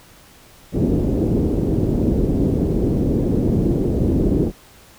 white low-pass noise, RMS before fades -18 dBFS, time 0.72-4.52 s, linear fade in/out 50 ms, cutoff 370 Hz, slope 24 dB/octave, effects pink hiss -47 dBFS RMS until 4.98 s

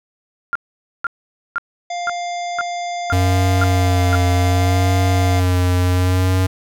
sine tone bursts, 1396.9 Hz, F6, in tune, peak -16 dBFS, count 8, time 0.53-4.152 s, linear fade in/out 0 ms, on 24 ms, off 490 ms
harmonic tone, 700 Hz, F5, 4 cents sharp, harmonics 1 / 3 / 5 / 7 / 9 / 10, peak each -22 / -32 / -36 / -39 / -41 / -42 dBFS, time 1.9-5.4 s, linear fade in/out 5 ms
square tone with vibrato, 91.7 Hz, F#2, 15 cents flat, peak -14 dBFS, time 3.12-6.47 s, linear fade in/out 10 ms, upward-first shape sine, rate 0.67 Hz, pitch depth 30 cents each way
effects none

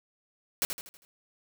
white noise with echo, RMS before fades -27 dBFS, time 0.62-0.65 s, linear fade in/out 0 ms, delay 80 ms, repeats 5, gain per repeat -7 dB, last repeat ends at 1.05 s, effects none

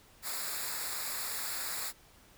white noise with comb filter, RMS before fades -37 dBFS, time 0.22-1.93 s, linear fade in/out 50 ms, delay 0.33 ms, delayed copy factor -0.75, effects pink hiss -60 dBFS RMS until 2.37 s

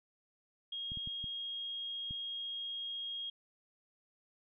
sine tone, 3262 Hz, G#7, 32 cents flat, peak -38 dBFS, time 0.72-3.3 s, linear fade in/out 5 ms
clicks, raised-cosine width 5 ms, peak -34 dBFS, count 5, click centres 0.919 / 0.973 / 1.074 / 1.242 / 2.109 s
effects none

